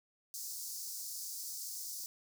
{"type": "high-pass noise", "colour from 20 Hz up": "pink", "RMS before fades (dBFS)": -43, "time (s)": [0.34, 2.06], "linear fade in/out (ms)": 0, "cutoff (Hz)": 4800, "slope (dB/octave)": 48, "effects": []}